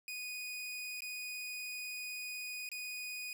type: tone with dropouts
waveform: sawtooth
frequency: 2479 Hz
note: D#7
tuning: 7 cents flat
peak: -37 dBFS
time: 0.08-3.33 s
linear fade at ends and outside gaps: 1 ms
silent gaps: 1.006-1.02 / 2.69-2.716 s
effects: none